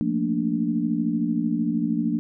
sine chord, Bb major seventh, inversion second, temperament equal, 174.61 / 220 / 233.1 / 293.7 Hz, F3 / A3 / Bb3 / D4, 0 / 0 / 0 / 0 cents, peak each -28 / -28 / -25 / -26 dBFS, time 0.01-2.19 s, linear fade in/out 0 ms, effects none

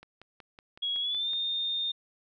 click train, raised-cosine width 0.3 ms, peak -32 dBFS, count 8, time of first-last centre 0.03-1.334 s, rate 5.37 Hz
sine tone with pitch glide, 3322 to 3644 Hz, G#7 to A#7, 0 to -40 cents, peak -28 dBFS, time 0.82-1.92 s, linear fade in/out 10 ms, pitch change +160 cents, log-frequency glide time 1-1.3 s
effects none

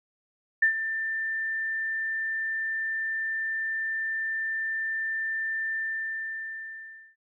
sine tone with ADSR envelope, 1785 Hz, A6, 24 cents sharp, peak -16 dBFS, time 0.62-7.16 s, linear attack 7 ms, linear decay 99 ms, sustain -11 dB, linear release 1400 ms, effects none

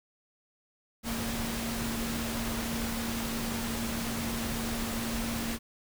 sine tone in noise, 230 Hz, A#3, 23 cents flat, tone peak -34 dBFS, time 1.03-5.59 s, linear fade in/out 50 ms, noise pink, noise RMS -35 dBFS, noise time 1.03-5.59 s, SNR -2 dB, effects none

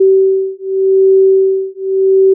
sine beating tone pair, 383.5 / 384.36 Hz, G4 / G4, -38 / -34 cents, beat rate 0.86 Hz, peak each -10 dBFS, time 0-2.34 s, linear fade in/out 10 ms, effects none

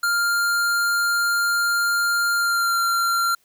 square tone with pitch glide, 1399 to 1378.1 Hz, F6 to F6, +3 to -23 cents, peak -19 dBFS, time 0.03-3.35 s, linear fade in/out 5 ms, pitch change -26 cents, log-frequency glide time 2.35-2.79 s, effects white hiss -63 dBFS RMS until 3.44 s

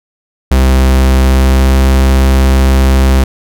45% pulse tone with pitch glide, 65.41 to 66.06 Hz, C2 to C2, 0 to +17 cents, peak -5 dBFS, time 0.51-3.24 s, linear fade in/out 5 ms, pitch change +17 cents, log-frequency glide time 1.13-1.86 s, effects none

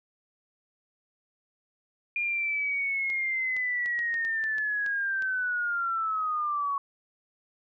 sine linear sweep, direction down, 2420 to 1108.7 Hz, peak -26 dBFS, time 2.16-6.78 s, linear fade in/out 2 ms
clicks, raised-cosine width 0.2 ms, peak -27 dBFS, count 10, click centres 3.101 / 3.566 / 3.86 / 3.991 / 4.142 / 4.25 / 4.44 / 4.583 / 4.863 / 5.223 s
effects none

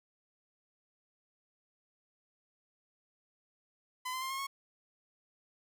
sawtooth tone with pitch steps, 1014 / 1034.1 / 1054.6 / 1075.5 / 1096.9 Hz, B5 / C6 / C6 / C6 / C#6, +45 / -21 / +13 / +47 / -19 cents, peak -32 dBFS, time 4.05-4.47 s, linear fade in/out 10 ms, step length 84 ms, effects none

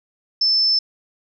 sine tone, 5280 Hz, E8, 2 cents sharp, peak -14 dBFS, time 0.41-0.79 s, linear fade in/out 5 ms, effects none

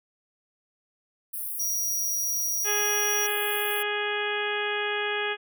white high-pass noise, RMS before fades -33 dBFS, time 1.33-3.83 s, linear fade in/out 10 ms, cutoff 9400 Hz, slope 96 dB/octave
square tone, 5750 Hz, F8, 50 cents sharp, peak -27 dBFS, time 1.59-3.27 s, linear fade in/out 10 ms
harmonic tone, 415.3 Hz, G#4, in tune, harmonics 1 / 2 / 3 / 4 / 5 / 6 / 7 / 8, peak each -31 / -35 / -37 / -31 / -37 / -34 / -37 / -37 dBFS, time 2.64-5.37 s, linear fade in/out 50 ms
effects none

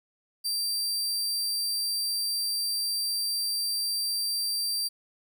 sawtooth tone, 4699 Hz, D8, in tune, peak -24 dBFS, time 0.44-4.89 s, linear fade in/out 20 ms, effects 11-bit

